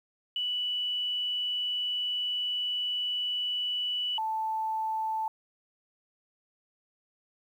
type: tone pair in turn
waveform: sine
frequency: 2960 / 880 Hz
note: F#7 / A5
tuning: 0 / 0 cents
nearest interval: octave + major sixth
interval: 2100 cents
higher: first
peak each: -28 dBFS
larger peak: neither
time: 0.36-4.18 / 4.18-5.28 s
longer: first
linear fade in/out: 2 ms
effects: 10-bit